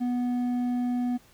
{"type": "tone with hard clipping", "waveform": "sine", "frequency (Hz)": 245.7, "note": "B3", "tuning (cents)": -9, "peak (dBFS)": -26, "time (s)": [0, 1.18], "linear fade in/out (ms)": 20, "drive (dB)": 5, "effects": ["pink hiss -58 dBFS RMS until 1.33 s"]}